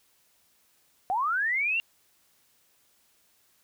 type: linear sweep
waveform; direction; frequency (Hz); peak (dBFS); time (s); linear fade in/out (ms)
sine; up; 718 to 2805; -24; 1.1-1.8; 0
effects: white hiss -66 dBFS RMS until 3.63 s